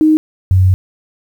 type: tone pair in turn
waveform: sine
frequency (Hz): 311.1 / 93.3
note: D#4 / F#2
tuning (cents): 0 / +15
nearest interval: octave + major sixth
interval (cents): 2085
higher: first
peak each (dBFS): -6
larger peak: neither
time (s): 0.01-0.17 / 0.51-0.74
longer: second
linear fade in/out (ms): 0
effects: 7-bit